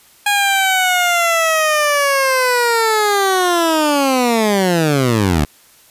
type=linear sweep; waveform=15% pulse; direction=down; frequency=824 to 69.3 Hz; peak=-6 dBFS; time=0.26-5.45 s; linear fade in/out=5 ms; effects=white hiss -48 dBFS RMS until 5.9 s + resampled to 32000 Hz